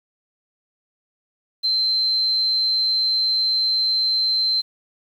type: tone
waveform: sine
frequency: 4106 Hz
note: C8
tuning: 33 cents flat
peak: -17 dBFS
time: 1.63-4.62 s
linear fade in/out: 20 ms
effects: 8-bit

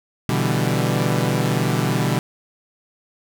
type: chord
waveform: sawtooth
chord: E minor seventh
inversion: second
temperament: equal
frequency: 123.47 / 146.83 / 164.81 / 196 Hz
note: B2 / D3 / E3 / G3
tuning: 0 / 0 / 0 / 0 cents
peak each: -18 / -19 / -21 / -21 dBFS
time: 0.29-2.19 s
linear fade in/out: 0 ms
effects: none

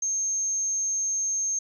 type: tone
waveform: sine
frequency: 6400 Hz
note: G8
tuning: 35 cents sharp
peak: -24 dBFS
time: 0.02-1.59 s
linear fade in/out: 5 ms
effects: 11-bit

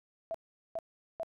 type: tone bursts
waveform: sine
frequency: 659.3 Hz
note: E5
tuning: in tune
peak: -33 dBFS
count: 3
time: 0.31-1.232 s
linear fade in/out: 0 ms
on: 34 ms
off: 410 ms
effects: none

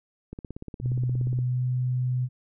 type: click train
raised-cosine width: 3 ms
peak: -24 dBFS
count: 19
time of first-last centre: 0.33-1.389 s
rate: 17 Hz
type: tone with pitch glide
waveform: sine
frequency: 124.7 to 126.08 Hz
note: B2 to B2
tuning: +17 to +36 cents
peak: -23 dBFS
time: 0.81-2.29 s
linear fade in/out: 50 ms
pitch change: +19 cents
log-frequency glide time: 1.42-1.65 s
effects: none

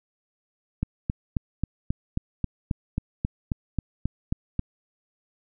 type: click train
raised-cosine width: 5 ms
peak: -12 dBFS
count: 15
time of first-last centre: 0.83-4.593 s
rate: 3.72 Hz
effects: none

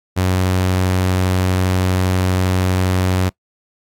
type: tone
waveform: sawtooth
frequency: 92.5 Hz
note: F#2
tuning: in tune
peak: -10 dBFS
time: 0.16-3.3 s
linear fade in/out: 20 ms
effects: noise-tail reverb RT60 0.1 s tail -24 dB re dry + AAC 64 kbps

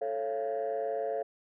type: chord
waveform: sine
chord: A augmented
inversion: none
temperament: just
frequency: 440 / 550 / 687.5 Hz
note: A4 / C#5 / E#5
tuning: 0 / -14 / -27 cents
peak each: -33 dBFS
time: 0.01-1.23 s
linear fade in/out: 10 ms
effects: tanh soft clip ceiling -25 dBFS

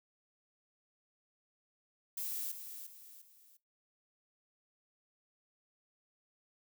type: noise with echo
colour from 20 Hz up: violet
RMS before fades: -39 dBFS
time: 2.17-2.52 s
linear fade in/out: 5 ms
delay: 350 ms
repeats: 3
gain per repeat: -8 dB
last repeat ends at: 3.57 s
effects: noise-tail reverb RT60 0.2 s tail -19 dB re dry

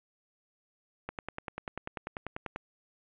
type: click train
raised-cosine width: 0.5 ms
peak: -21 dBFS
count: 16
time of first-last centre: 1.09-2.561 s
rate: 10.2 Hz
effects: resampled to 8000 Hz + 9-bit

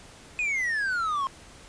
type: exponential sweep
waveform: triangle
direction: down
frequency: 2526 to 1055 Hz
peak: -23 dBFS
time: 0.39-1.27 s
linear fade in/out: 0 ms
effects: pink hiss -49 dBFS RMS until 1.68 s + resampled to 22050 Hz

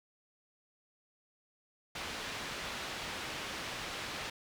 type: low-pass noise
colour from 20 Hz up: white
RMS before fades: -41 dBFS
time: 1.95-4.3 s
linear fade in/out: 5 ms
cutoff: 3400 Hz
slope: 12 dB/octave
effects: none

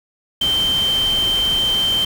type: tone in noise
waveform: sine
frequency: 3122 Hz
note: G7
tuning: 8 cents flat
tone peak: -15 dBFS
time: 0.41-2.05 s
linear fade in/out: 5 ms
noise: pink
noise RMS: -28 dBFS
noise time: 0.41-2.05 s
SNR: +10 dB
effects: none

